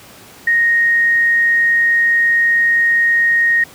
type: tone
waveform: sine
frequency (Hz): 1864.7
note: A#6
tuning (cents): 0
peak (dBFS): -10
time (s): 0.47-3.64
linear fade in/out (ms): 5
effects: pink hiss -40 dBFS RMS until 3.74 s + high-pass 100 Hz 12 dB/octave